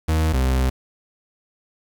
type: tone pair in turn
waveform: 40% pulse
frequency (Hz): 79.2 / 64.68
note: D#2 / C2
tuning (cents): +31 / -19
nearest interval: major third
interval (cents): 350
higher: first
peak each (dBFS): -16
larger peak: neither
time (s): 0.08-0.33 / 0.33-0.7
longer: second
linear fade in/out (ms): 10
effects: 7-bit